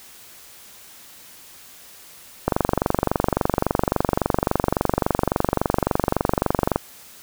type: click train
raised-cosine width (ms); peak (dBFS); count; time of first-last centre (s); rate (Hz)
1; -3; 102; 2.48-6.76; 23.6
effects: white hiss -45 dBFS RMS until 7.22 s